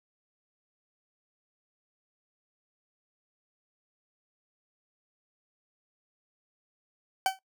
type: tone with exponential decay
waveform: 40% pulse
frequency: 765 Hz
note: G5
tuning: 42 cents flat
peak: -19 dBFS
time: 7.26-7.39 s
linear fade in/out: 1 ms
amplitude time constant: 27 ms
effects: noise-tail reverb RT60 0.1 s tail -17 dB re dry